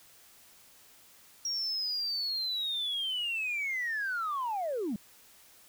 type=linear sweep; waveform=sine; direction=down; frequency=5640 to 185 Hz; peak=-29 dBFS; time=1.45-4.96 s; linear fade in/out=2 ms; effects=tanh soft clip ceiling -27 dBFS + white hiss -58 dBFS RMS until 5.68 s